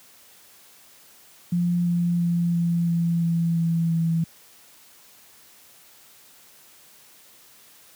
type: tone with pitch steps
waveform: sine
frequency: 174.61 / 173.2 / 171.81 / 170.42 / 169.05 / 167.69 / 166.34 / 165 Hz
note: F3 / F3 / F3 / F3 / E3 / E3 / E3 / E3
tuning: 0 / -14 / -28 / -42 / +44 / +30 / +16 / +2 cents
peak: -19 dBFS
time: 1.52-4.24 s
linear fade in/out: 5 ms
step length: 340 ms
effects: white hiss -52 dBFS RMS until 7.95 s + high-pass 80 Hz 12 dB/octave